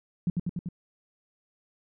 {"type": "tone with echo", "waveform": "sine", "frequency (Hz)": 174.61, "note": "F3", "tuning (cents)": 0, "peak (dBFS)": -22, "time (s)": [0.27, 0.3], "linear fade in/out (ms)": 2, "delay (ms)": 97, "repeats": 4, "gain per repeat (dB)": -2, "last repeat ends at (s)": 0.688, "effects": []}